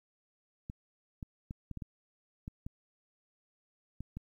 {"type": "clicks", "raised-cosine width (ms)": 5, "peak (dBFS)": -28, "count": 10, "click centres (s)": [0.699, 1.228, 1.509, 1.713, 1.773, 1.822, 2.479, 2.665, 4.006, 4.17], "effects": ["11-bit"]}